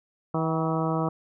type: harmonic tone with a mistuned harmonic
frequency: 161.4 Hz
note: E3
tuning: 36 cents flat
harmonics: 1 / 2 / 3 / 4 / 5 / 6 / 7 / 8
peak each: -27 / -30 / -32 / -33 / -34 / -35 / -35 / -36 dBFS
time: 0.34-1.09 s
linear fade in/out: 5 ms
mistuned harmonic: 5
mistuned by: -57 cents
effects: none